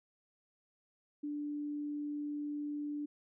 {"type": "tone", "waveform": "sine", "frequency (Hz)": 293.7, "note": "D4", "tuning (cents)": 0, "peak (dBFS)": -36, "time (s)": [1.23, 3.06], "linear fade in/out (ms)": 10, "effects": []}